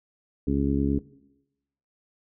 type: harmonic tone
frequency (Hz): 69.3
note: C#2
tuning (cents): 0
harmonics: 1 / 2 / 3 / 4 / 5 / 6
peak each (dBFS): -29 / -30 / -28 / -25 / -34 / -33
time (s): 0.47-0.99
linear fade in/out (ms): 5
effects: noise-tail reverb RT60 0.9 s tail -19 dB re dry